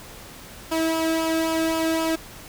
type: tone with flanger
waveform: sawtooth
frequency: 323.9 Hz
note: E4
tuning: 30 cents flat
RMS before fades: -23 dBFS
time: 0.71-2.16 s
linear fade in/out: 10 ms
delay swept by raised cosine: 0.49 to 1 ms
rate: 3.8 Hz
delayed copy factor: -0.6
effects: pink hiss -42 dBFS RMS until 2.48 s